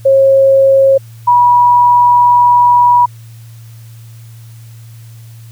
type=tone pair in turn; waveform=sine; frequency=541 / 970.9 Hz; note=C#5 / B5; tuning=-42 / -30 cents; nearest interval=minor seventh; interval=1012 cents; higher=second; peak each=-4 dBFS; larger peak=neither; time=0.05-0.98 / 1.27-3.06 s; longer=second; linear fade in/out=10 ms; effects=added 114 Hz sine -31 dBFS peak until 5.51 s + white hiss -46 dBFS RMS until 5.51 s